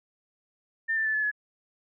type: tone with pitch steps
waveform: sine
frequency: 1800 / 1774.2 / 1748.8 / 1723.7 / 1699 Hz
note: A6 / A6 / A6 / A6 / G#6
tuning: +39 / +14 / -11 / -36 / +39 cents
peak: -24 dBFS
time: 0.88-1.315 s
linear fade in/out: 20 ms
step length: 87 ms
effects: none